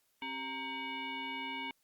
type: tone with frequency modulation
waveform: sine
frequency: 1590 Hz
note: G6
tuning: 24 cents sharp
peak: -37 dBFS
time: 0.22-1.71 s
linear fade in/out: 2 ms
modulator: 661 Hz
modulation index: 2.1
effects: white hiss -75 dBFS RMS until 1.83 s + Opus 48 kbps